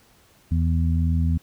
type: harmonic tone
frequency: 82.41 Hz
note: E2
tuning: in tune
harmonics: 1 / 2 / 3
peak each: -19 / -25 / -29 dBFS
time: 0.51-1.38 s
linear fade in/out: 10 ms
effects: pink hiss -57 dBFS RMS until 1.42 s